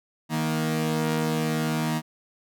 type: tone pair together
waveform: sawtooth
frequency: 157.4 / 235.8 Hz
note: D#3 / A#3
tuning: +20 / +20 cents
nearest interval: perfect fifth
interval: 700 cents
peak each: -22 / -23 dBFS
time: 0.29-2.02 s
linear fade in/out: 50 ms
effects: none